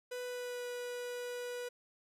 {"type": "tone with pitch glide", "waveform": "45% pulse", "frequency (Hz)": [495.8, 489.5], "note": ["B4", "B4"], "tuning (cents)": [7, -15], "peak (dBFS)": -39, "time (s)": [0.11, 1.69], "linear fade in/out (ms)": 10, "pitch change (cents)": -22, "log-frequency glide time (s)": [0.22, 0.66], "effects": ["resampled to 32000 Hz", "12-bit"]}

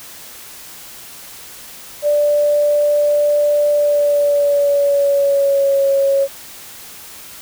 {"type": "tone with pitch glide", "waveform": "sine", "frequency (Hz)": [587.3, 551.1], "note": ["D5", "C#5"], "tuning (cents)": [0, -10], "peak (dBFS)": -11, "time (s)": [2.02, 6.28], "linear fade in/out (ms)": 50, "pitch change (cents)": -110, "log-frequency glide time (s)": [3.71, 5.85], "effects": ["white hiss -36 dBFS RMS until 7.41 s"]}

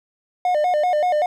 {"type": "tone with vibrato", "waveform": "triangle", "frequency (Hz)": 659.3, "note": "E5", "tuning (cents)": 0, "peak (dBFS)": -14, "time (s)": [0.45, 1.26], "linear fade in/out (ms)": 2, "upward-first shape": "square", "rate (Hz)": 5.2, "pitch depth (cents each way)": 160, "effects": []}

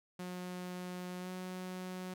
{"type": "tone with pitch glide", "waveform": "sawtooth", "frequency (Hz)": [180.6, 183.86], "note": ["F#3", "F#3"], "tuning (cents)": [-42, -11], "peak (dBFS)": -37, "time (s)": [0.19, 2.14], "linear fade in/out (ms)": 5, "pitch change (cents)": 31, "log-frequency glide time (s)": [1.19, 1.29], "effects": []}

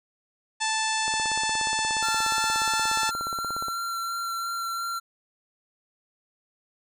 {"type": "harmonic tone", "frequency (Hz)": 879, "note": "A5", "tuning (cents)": -2, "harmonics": [1, 2, 3, 4, 5, 6, 7, 8, 9, 10], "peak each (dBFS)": [-28, -31, -33, -34, -35, -36, -36, -37, -38, -38], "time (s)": [0.6, 3.11], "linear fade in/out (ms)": 20}
{"type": "click train", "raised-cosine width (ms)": 1, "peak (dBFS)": -23, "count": 45, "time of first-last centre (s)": [1.08, 3.684], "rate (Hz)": 16.9}
{"type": "tone with vibrato", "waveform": "square", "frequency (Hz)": 1366, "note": "F6", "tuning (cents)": -39, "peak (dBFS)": -29, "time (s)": [2.02, 5], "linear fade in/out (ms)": 20, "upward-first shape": "sine", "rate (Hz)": 2.9, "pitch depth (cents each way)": 11}
{"effects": []}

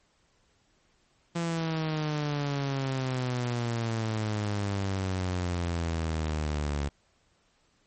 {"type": "exponential sweep", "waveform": "sawtooth", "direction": "down", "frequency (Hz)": [170.6, 70.8], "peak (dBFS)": -24, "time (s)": [1.35, 6.89], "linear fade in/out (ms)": 10, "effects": ["pink hiss -68 dBFS RMS until 7.86 s", "MP3 32 kbps"]}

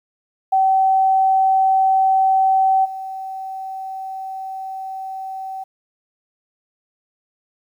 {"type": "tone with level steps", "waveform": "sine", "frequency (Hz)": 766, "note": "G5", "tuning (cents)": -40, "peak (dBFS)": [-12, -26], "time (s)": [0.52, 5.64], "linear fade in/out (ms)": 10, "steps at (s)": 2.84, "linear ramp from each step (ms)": 20, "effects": ["9-bit"]}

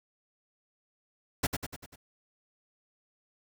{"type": "noise with echo", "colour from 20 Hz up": "pink", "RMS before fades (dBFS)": -27, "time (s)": [1.43, 1.47], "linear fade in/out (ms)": 10, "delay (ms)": 98, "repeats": 5, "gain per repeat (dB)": -5, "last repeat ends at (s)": 1.96, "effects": []}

